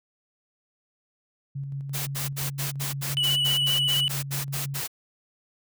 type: tone with tremolo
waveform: sine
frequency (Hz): 138.59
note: C#3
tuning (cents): 0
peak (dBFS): -29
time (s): 1.55-4.81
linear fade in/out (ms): 10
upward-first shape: square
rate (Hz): 5.8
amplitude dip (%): 30
type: noise bursts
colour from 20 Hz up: white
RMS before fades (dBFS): -31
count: 14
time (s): 1.93-4.878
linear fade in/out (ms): 20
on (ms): 140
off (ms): 76
type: tone with vibrato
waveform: triangle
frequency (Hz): 2960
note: F#7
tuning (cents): 0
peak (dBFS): -20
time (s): 3.17-4.08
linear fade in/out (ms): 0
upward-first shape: sine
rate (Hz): 15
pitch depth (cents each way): 26
effects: none